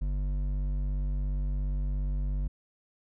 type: tone with hard clipping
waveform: triangle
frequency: 48.59 Hz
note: G1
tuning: 15 cents flat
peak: -29 dBFS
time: 0.01-2.48 s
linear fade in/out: 10 ms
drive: 12 dB
effects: none